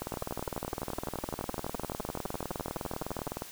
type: two click trains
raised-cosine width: 1 ms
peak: -20 / -20 dBFS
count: 68 / 38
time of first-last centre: 0.02-3.421 / 0.14-3.276 s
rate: 19.7 / 11.8 Hz
effects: white hiss -47 dBFS RMS until 3.51 s